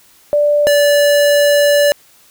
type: tone pair in turn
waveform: sine / square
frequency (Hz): 587.3 / 579.9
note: D5 / D5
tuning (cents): 0 / -22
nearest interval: unison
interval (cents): 22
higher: first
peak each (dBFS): -9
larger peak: neither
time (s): 0.33-0.67 / 0.67-1.92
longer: second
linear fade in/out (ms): 0
effects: white hiss -48 dBFS RMS until 2.3 s